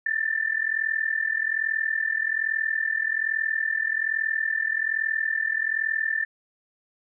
sine tone with amplitude modulation, 1776 Hz, A6, 16 cents sharp, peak -19 dBFS, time 0.06-6.25 s, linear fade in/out 5 ms, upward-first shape sine, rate 41.2 Hz, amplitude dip 85%, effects none

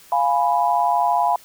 sine chord, F diminished, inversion none, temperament equal, 698.5 / 830.6 / 987.8 Hz, F5 / Ab5 / Cb6, 0 / 0 / 0 cents, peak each -20 dBFS, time 0.12-1.36 s, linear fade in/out 2 ms, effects white hiss -48 dBFS RMS until 1.44 s

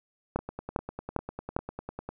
two click trains, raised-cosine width 1 ms, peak -14 / -22 dBFS, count 4 / 18, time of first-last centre 0.36-1.565 / 0.39-2.09 s, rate 2.49 / 10 Hz, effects none

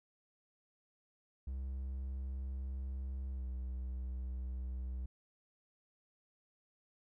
triangle tone with pitch glide, 65.9 to 63.25 Hz, C2 to B1, +13 to +42 cents, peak -36 dBFS, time 1.47-5.06 s, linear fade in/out 5 ms, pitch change -71 cents, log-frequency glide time 3.32-3.45 s, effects none

